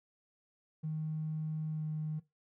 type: tone with pitch glide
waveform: triangle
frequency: 156 to 154.65 Hz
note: D#3 to D#3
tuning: +5 to -10 cents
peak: -30 dBFS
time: 0.83-2.2 s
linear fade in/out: 20 ms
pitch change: -15 cents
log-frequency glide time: 1.71-1.84 s
effects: noise-tail reverb RT60 0.2 s tail -20 dB re dry + tanh soft clip ceiling -32 dBFS